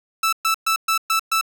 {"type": "tone bursts", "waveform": "sawtooth", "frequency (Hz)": 1318.5, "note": "E6", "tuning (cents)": 0, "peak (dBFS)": -13, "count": 6, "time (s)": [0.23, 1.412], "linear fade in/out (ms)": 5, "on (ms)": 97, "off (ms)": 120, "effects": []}